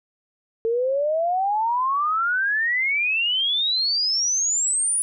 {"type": "exponential sweep", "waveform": "sine", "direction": "up", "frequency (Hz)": [445.7, 9920], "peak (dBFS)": -19, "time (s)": [0.65, 5.02], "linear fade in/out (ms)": 0, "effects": []}